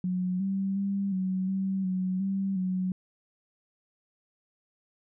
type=tone with pitch steps; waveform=sine; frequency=182.5 / 194.1 / 197.8 / 187.1 / 192.1 / 185.4 / 194.4 / 185 Hz; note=F#3 / G3 / G3 / F#3 / G3 / F#3 / G3 / F#3; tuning=-24 / -17 / +16 / +20 / -35 / +4 / -14 / 0 cents; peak=-26 dBFS; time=0.04-2.92 s; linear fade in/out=2 ms; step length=360 ms; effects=none